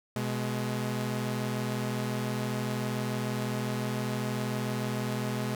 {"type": "tone pair together", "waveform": "sawtooth", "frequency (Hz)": [125.19, 211], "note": ["B2", "G#3"], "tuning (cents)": [24, 28], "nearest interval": "major sixth", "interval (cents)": 904, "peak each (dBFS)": [-28, -29], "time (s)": [0.16, 5.55], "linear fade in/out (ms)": 2, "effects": []}